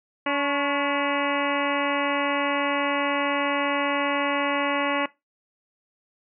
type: harmonic tone with a mistuned harmonic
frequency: 285.2 Hz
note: C#4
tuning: 49 cents sharp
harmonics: 1 / 2 / 3 / 4 / 5 / 6 / 7 / 8 / 9 / 10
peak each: -28 / -28 / -31 / -29 / -34 / -33 / -31 / -35 / -36 / -36 dBFS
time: 0.26-5.06 s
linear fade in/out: 5 ms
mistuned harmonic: 4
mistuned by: -54 cents
effects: noise-tail reverb RT60 0.2 s tail -19 dB re dry